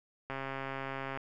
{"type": "click train", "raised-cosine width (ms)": 0.5, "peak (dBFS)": -23, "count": 119, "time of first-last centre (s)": [0.3, 1.174], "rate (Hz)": 135, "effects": []}